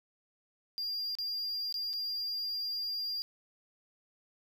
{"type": "tone with dropouts", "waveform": "triangle", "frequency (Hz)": 4797, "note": "D8", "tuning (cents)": 36, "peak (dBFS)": -32, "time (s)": [0.78, 3.22], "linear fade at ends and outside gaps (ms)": 0, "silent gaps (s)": [[1.152, 1.186], [1.725, 1.742], [1.931, 1.936]], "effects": []}